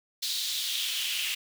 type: noise with high-pass filter sweep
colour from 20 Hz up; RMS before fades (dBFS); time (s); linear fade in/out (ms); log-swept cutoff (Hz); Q
pink; -31; 0.22-1.35; 10; 4100 to 2700; 3.6
effects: none